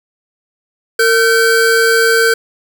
square tone pair together, 456.7 / 1536 Hz, A#4 / G6, -36 / -36 cents, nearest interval octave + major sixth, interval 2100 cents, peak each -12 dBFS, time 0.99-2.34 s, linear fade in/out 5 ms, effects none

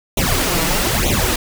pink noise with flanger, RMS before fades -17 dBFS, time 0.17-1.36 s, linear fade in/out 5 ms, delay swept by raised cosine 0.3 to 6.2 ms, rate 1.1 Hz, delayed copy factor +0.95, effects none

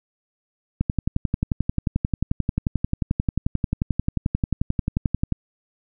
click train, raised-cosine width 5 ms, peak -8 dBFS, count 52, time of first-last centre 0.81-5.323 s, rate 11.3 Hz, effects none

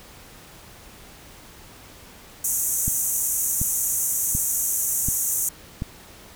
pink band-pass noise, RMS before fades -24 dBFS, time 2.44-5.49 s, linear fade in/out 5 ms, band 6100 to 16000 Hz, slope 96 dB/octave
click train, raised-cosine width 5 ms, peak -14 dBFS, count 5, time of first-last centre 2.88-5.821 s, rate 1.36 Hz
effects pink hiss -46 dBFS RMS until 6.35 s

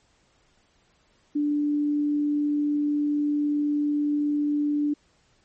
sine tone, 293.7 Hz, D4, in tune, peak -21 dBFS, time 1.35-4.94 s, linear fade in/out 10 ms, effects pink hiss -64 dBFS RMS until 5.44 s + MP3 32 kbps

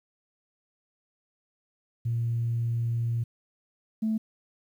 sine tone pair in turn, 116.8 / 219.5 Hz, A#2 / A3, +4 / -4 cents, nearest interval major seventh, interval 1092 cents, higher second, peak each -24 / -23 dBFS, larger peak second, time 2.05-3.24 / 4.02-4.18 s, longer first, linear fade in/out 10 ms, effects tanh soft clip ceiling -20 dBFS + 10-bit

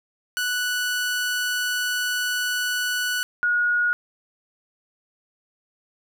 sawtooth / sine tone pair in turn, 1480 / 1446.2 Hz, F#6 / F#6, 0 / -40 cents, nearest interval unison, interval 40 cents, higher first, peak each -19 / -18 dBFS, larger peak second, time 0.37-3.23 / 3.43-3.93 s, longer first, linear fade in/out 0 ms, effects none

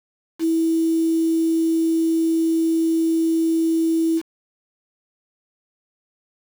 sine tone with quantisation, 326.4 Hz, E4, 17 cents flat, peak -16 dBFS, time 0.39-4.22 s, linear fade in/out 50 ms, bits 6, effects none

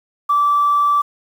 sine tone, 1162 Hz, D6, 19 cents flat, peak -11 dBFS, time 0.29-1.02 s, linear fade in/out 10 ms, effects tanh soft clip ceiling -7 dBFS + 7-bit

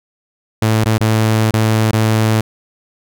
sawtooth tone with dropouts, 110 Hz, A2, in tune, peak -7 dBFS, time 0.62-2.41 s, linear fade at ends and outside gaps 5 ms, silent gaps 0.843-0.858 / 0.981-1.007 / 1.51-1.537 / 1.913-1.931 s, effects none

